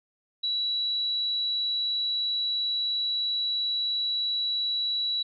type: tone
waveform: sine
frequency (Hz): 3921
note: B7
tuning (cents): -13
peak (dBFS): -25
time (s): 0.43-5.23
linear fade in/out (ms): 10
effects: none